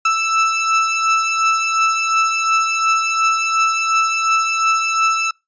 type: beating tone pair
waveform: 30% pulse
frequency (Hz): 1318.5 / 1321.3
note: E6 / E6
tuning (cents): 0 / +4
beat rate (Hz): 2.8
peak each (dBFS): -18 / -13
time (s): 0.05-5.31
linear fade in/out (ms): 5
effects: noise-tail reverb RT60 0.2 s tail -25 dB re dry + resampled to 16000 Hz